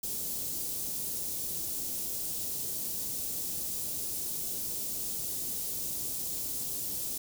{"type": "band-stop noise", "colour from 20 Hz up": "white", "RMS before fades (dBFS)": -35, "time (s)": [0.03, 7.18], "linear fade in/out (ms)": 5, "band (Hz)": [410, 6100], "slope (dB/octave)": 12, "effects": []}